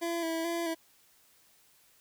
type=tone with vibrato; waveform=25% pulse; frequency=332.8 Hz; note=E4; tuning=17 cents sharp; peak=-27 dBFS; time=0.01-0.75 s; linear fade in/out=20 ms; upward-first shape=square; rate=2.3 Hz; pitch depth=29 cents each way; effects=white hiss -64 dBFS RMS until 2 s